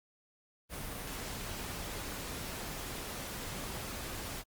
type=noise; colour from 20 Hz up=pink; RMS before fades=-41 dBFS; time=0.69-4.44 s; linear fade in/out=50 ms; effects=Opus 32 kbps